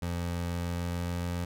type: tone with pitch glide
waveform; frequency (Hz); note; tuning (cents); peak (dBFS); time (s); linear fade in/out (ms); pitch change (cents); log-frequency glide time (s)
25% pulse; 86.6 to 87.45; F2 to F2; -14 to +3; -27; 0.02-1.45; 5; +17; 0.5-1.3
effects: none